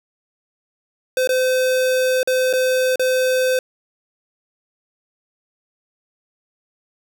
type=tone with dropouts; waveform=square; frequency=513 Hz; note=C5; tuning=34 cents flat; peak=-16 dBFS; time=1.17-3.59 s; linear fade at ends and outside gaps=2 ms; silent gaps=1.274-1.291 / 2.231-2.274 / 2.529-2.535 / 2.958-2.995 s; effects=none